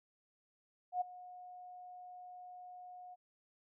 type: tone with ADSR envelope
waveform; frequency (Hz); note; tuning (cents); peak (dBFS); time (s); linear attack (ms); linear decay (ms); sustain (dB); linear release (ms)
sine; 724; F#5; -38; -30; 0.92-3.16; 91; 11; -19; 28
effects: none